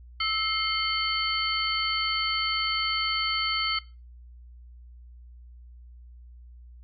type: tone cluster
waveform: sine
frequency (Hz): 1308 / 2120 / 3081 / 4462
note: E6 / C7 / G7 / C#8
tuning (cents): -14 / +22 / -31 / +11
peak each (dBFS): -30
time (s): 0.2-3.79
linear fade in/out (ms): 5
effects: noise-tail reverb RT60 0.3 s tail -19 dB re dry + added 60 Hz sine -45 dBFS peak until 6.83 s